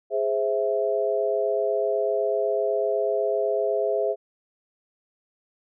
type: chord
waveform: sine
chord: Ab augmented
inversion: none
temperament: equal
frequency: 415.3 / 523.3 / 659.3 Hz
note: Ab4 / C5 / E5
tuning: 0 / 0 / 0 cents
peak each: -25 / -27 / -25 dBFS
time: 0.1-4.16 s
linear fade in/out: 50 ms
effects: none